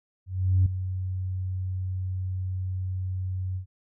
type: tone with ADSR envelope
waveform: sine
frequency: 93 Hz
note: F#2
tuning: 9 cents sharp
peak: -15 dBFS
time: 0.26-3.66 s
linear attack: 400 ms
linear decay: 4 ms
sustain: -12 dB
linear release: 99 ms
effects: tanh soft clip ceiling -13 dBFS